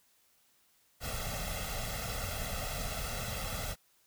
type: noise with comb filter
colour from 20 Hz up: pink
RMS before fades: -37 dBFS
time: 1-3.76 s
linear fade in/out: 50 ms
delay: 1.5 ms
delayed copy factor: +0.9
effects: white hiss -69 dBFS RMS until 4.06 s